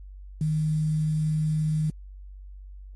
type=tone with quantisation; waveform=sine; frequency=155 Hz; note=D#3; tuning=6 cents flat; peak=-22 dBFS; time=0.41-1.9 s; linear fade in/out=2 ms; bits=8; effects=added 48 Hz sine -40 dBFS peak until 2.95 s + AAC 32 kbps